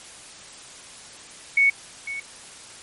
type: tone with echo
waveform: sine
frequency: 2220 Hz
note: C#7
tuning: 2 cents sharp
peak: -14 dBFS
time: 1.57-1.7 s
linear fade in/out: 5 ms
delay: 500 ms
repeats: 1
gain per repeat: -14 dB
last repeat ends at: 2.2 s
effects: white hiss -43 dBFS RMS until 2.82 s + MP3 48 kbps